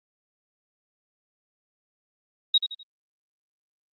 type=tone with echo; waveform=sine; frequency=3798 Hz; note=A#7; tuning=32 cents sharp; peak=-15 dBFS; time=2.54-2.58 s; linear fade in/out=5 ms; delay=84 ms; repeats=3; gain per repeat=-9 dB; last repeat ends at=2.832 s; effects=Opus 32 kbps